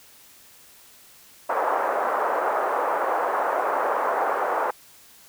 pink band-pass noise, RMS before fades -24 dBFS, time 1.49-4.71 s, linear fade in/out 10 ms, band 510 to 1300 Hz, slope 24 dB/octave, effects white hiss -51 dBFS RMS until 5.28 s

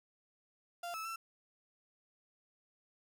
35% pulse tone with pitch steps, 694 / 1306 / 1339 Hz, F5 / E6 / E6, -11 / -17 / +27 cents, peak -38 dBFS, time 0.83-1.16 s, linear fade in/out 5 ms, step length 110 ms, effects none

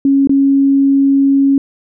sine tone with dropouts, 275.3 Hz, C#4, 12 cents flat, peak -7 dBFS, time 0.05-1.58 s, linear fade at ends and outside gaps 2 ms, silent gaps 0.273-0.294 s, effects none

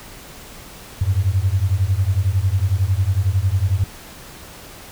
sine beating tone pair, 90.2 / 101.2 Hz, F#2 / G#2, -44 / -44 cents, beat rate 11 Hz, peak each -18 dBFS, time 1.01-3.84 s, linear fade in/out 5 ms, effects pink hiss -39 dBFS RMS until 4.91 s

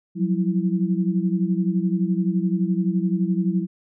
sine tone cluster, 178.2 / 189.9 / 330.3 Hz, F3 / F#3 / E4, +35 / +45 / +4 cents, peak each -22 / -22 / -28 dBFS, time 0.15-3.67 s, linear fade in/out 50 ms, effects none

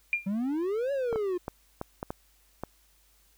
sine tone with exponential decay, 2398 Hz, D7, 36 cents sharp, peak -20 dBFS, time 0.13-0.28 s, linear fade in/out 1 ms, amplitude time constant 32 ms
triangle exponential two-way sweep, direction up then down, 187.5 to 571 to 347.8 Hz, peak -25 dBFS, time 0.26-1.38 s, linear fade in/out 10 ms, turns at 0.92 s
clicks, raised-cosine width 1 ms, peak -19 dBFS, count 7, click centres 1.128 / 1.159 / 1.481 / 1.814 / 2.029 / 2.105 / 2.636 s
effects added 50 Hz sine -65 dBFS peak until 3.37 s + white hiss -65 dBFS RMS until 3.37 s

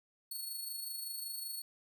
5% pulse tone with amplitude modulation, 4394 Hz, C#8, 16 cents flat, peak -31 dBFS, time 0.31-1.62 s, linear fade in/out 5 ms, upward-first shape sine, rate 25.3 Hz, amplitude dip 45%, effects none

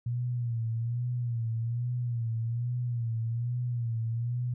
sine tone with vibrato, 118.2 Hz, A#2, 24 cents sharp, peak -28 dBFS, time 0.06-4.54 s, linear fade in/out 5 ms, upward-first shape sine, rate 1.2 Hz, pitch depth 72 cents each way, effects none

